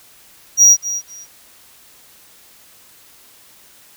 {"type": "tone with echo", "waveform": "triangle", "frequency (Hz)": 5750, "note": "F8", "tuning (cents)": 50, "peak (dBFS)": -4, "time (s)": [0.57, 0.77], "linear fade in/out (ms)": 50, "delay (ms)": 250, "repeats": 2, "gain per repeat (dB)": -14, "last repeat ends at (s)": 1.27, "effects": ["white hiss -47 dBFS RMS until 3.96 s"]}